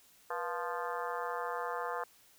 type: harmonic tone with a mistuned harmonic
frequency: 174.61 Hz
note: F3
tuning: in tune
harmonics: 3 / 4 / 5 / 6 / 7 / 8 / 9 / 10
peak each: -40 / -42 / -42 / -41 / -42 / -47 / -47 / -48 dBFS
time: 0.3-2.04 s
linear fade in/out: 5 ms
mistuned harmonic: 3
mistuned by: -120 cents
effects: white hiss -63 dBFS RMS until 2.38 s